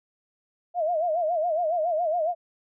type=tone with vibrato; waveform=sine; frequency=662 Hz; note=E5; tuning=7 cents sharp; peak=-22 dBFS; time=0.74-2.35 s; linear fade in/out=50 ms; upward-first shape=sine; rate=7.2 Hz; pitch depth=140 cents each way; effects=none